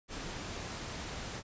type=noise; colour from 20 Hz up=pink; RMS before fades=-41 dBFS; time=0.08-1.43 s; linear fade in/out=50 ms; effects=resampled to 16000 Hz